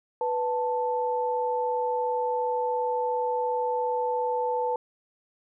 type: tone pair together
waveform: sine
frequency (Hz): 493.9 / 881.4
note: B4 / A5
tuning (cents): 0 / +3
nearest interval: minor seventh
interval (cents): 1003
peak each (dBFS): -27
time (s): 0.21-4.76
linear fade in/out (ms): 2
effects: none